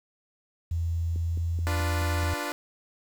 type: tone with pitch glide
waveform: sine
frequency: 83.7 to 84.48 Hz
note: E2 to E2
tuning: +27 to +43 cents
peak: -25 dBFS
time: 0.71-2.34 s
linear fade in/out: 5 ms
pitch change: +16 cents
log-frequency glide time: 1.22-1.62 s
type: click train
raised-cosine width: 3 ms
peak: -28 dBFS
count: 6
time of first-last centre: 1.16-2.233 s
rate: 4.66 Hz
type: chord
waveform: 10% pulse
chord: B diminished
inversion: first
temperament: equal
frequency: 293.7 / 349.2 / 493.9 Hz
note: D4 / F4 / B4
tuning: 0 / 0 / 0 cents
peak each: -24 / -27 / -29 dBFS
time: 1.67-2.52 s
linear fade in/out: 0 ms
effects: 9-bit